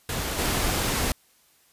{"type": "noise with level steps", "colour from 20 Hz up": "pink", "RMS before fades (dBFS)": [-29, -25], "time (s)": [0.09, 1.12], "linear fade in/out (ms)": 2, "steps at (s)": 0.38, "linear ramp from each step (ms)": 10, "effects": ["white hiss -61 dBFS RMS until 1.72 s", "resampled to 32000 Hz"]}